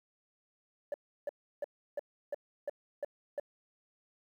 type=tone bursts; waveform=sine; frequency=578 Hz; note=D5; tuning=28 cents flat; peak=-30 dBFS; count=8; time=0.92-3.398 s; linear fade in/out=2 ms; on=21 ms; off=330 ms; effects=tanh soft clip ceiling -31 dBFS + 11-bit